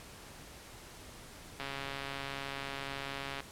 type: click train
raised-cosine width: 0.3 ms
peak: -23 dBFS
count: 250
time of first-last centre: 1.6-3.404 s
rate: 138 Hz
effects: pink hiss -51 dBFS RMS until 3.51 s + low-pass 12000 Hz 12 dB/octave